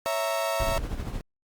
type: chord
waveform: 35% pulse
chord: A# diminished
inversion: first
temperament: equal with one note detuned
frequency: 554.4 / 659.3 / 928.6 Hz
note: C#5 / E5 / A#5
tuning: 0 / 0 / -7 cents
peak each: -30 / -26 / -31 dBFS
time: 0.06-0.78 s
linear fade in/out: 0 ms
type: noise with tremolo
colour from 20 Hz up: brown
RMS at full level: -29 dBFS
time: 0.6-1.21 s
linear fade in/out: 0 ms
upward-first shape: sine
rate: 13 Hz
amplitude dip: 50%
effects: Opus 48 kbps